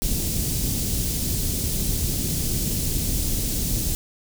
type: band-stop noise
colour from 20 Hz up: pink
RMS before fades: -24 dBFS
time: 0.02-3.95 s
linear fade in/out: 0 ms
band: 250 to 5700 Hz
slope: 12 dB/octave
effects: none